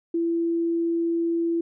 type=tone; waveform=sine; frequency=335.6 Hz; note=E4; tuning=31 cents sharp; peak=-21 dBFS; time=0.14-1.61 s; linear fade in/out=5 ms; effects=none